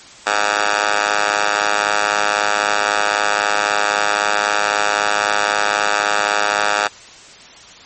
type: tone with high-pass filter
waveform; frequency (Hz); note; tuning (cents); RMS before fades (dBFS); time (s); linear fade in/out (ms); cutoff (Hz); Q
10% pulse; 103.83; G#2; 0; -17; 0.26-6.88; 10; 1000; 2.7
effects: white hiss -40 dBFS RMS until 7.85 s + MP3 32 kbps